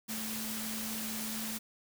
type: tone in noise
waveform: sine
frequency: 220 Hz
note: A3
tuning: in tune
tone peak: -40 dBFS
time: 0.08-1.59 s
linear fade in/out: 20 ms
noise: white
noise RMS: -39 dBFS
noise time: 0.08-1.59 s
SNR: -4 dB
effects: none